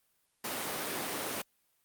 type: high-pass noise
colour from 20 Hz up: pink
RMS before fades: -36 dBFS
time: 0.44-1.42 s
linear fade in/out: 5 ms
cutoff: 270 Hz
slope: 12 dB/octave
effects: white hiss -74 dBFS RMS until 1.84 s + Opus 32 kbps